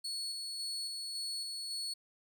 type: tone with tremolo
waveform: 35% pulse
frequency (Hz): 4390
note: C#8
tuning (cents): -18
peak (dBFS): -35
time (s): 0.04-1.94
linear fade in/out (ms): 10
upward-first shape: square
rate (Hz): 1.8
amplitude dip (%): 25
effects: none